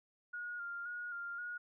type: tone with vibrato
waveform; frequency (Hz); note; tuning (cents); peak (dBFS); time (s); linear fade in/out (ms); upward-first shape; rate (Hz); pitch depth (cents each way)
sine; 1420; F6; +28; -40; 0.33-1.58; 10; square; 1.9; 28
effects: none